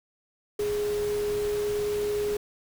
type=tone in noise; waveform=sine; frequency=415.3 Hz; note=G#4; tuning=in tune; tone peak=-25 dBFS; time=0.59-2.37 s; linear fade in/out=5 ms; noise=pink; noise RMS=-39 dBFS; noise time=0.59-2.37 s; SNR=+11 dB; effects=none